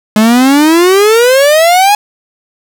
45% pulse exponential sweep, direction up, 210.4 to 843 Hz, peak -4 dBFS, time 0.16-1.95 s, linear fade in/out 2 ms, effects none

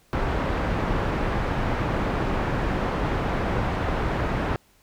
pink low-pass noise, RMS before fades -25 dBFS, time 0.13-4.56 s, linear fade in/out 0 ms, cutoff 1600 Hz, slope 12 dB/octave, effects pink hiss -60 dBFS RMS until 4.82 s

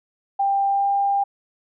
sine tone with pitch glide, 792 to 798 Hz, G5 to G5, +18 to +31 cents, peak -17 dBFS, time 0.39-1.24 s, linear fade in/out 10 ms, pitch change +13 cents, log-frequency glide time 0.68-0.87 s, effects none

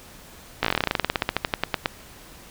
slowing click train, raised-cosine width 0.3 ms, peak -4 dBFS, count 25, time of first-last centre 0.63-1.859 s, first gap 16 ms, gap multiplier 1.09, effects pink hiss -46 dBFS RMS until 2.5 s

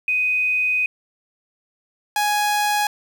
sine / sawtooth tone pair in turn, 2500 / 832.2 Hz, D#7 / G#5, +8 / +3 cents, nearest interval octave + perfect fifth, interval 1905 cents, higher first, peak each -17 / -14 dBFS, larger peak second, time 0.08-0.86 / 2.16-2.87 s, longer first, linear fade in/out 2 ms, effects 8-bit

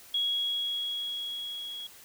sine tone with level ramp, 3322 Hz, G#7, in tune, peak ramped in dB -25 to -37 dBFS, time 0.14-1.87 s, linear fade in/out 5 ms, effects white hiss -52 dBFS RMS until 2.04 s

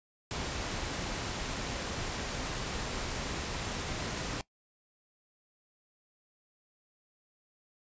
pink noise, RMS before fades -36 dBFS, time 0.31-4.41 s, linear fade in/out 0 ms, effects noise-tail reverb RT60 0.1 s tail -20 dB re dry + resampled to 16000 Hz

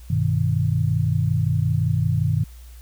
sine chord, G augmented, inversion none, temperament equal, 98 / 123.47 / 155.56 Hz, G2 / B2 / D#3, 0 / 0 / 0 cents, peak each -22 dBFS, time 0.1-2.44 s, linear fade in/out 5 ms, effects added 60 Hz sine -39 dBFS peak until 2.81 s + white hiss -53 dBFS RMS until 2.81 s

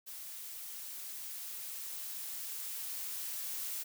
blue noise with level ramp, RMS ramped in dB -46 to -39 dBFS, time 0.06-3.84 s, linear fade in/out 20 ms, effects none

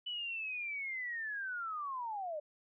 sine linear sweep, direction down, 2987 to 580 Hz, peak -37 dBFS, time 0.06-2.4 s, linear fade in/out 10 ms, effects none

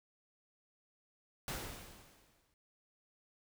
pink noise with exponential decay, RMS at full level -39 dBFS, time 1.48-2.54 s, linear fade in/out 1 ms, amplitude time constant 230 ms, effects none

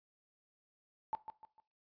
sine tone with echo, 879 Hz, A5, 2 cents flat, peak -32 dBFS, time 1.13-1.15 s, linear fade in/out 0 ms, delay 150 ms, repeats 3, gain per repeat -9 dB, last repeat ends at 1.6 s, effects noise-tail reverb RT60 0.3 s tail -17 dB re dry + resampled to 11025 Hz

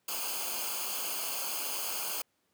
white noise with comb filter, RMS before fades -35 dBFS, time 0.08-2.22 s, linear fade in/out 5 ms, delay 0.53 ms, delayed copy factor -0.8, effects pink hiss -75 dBFS RMS until 2.53 s + high-pass 150 Hz 12 dB/octave

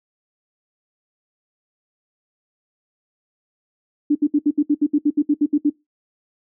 sine tone bursts, 293.7 Hz, D4, in tune, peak -12 dBFS, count 14, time 4.1-5.7 s, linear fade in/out 10 ms, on 53 ms, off 66 ms, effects noise-tail reverb RT60 0.2 s tail -22 dB re dry

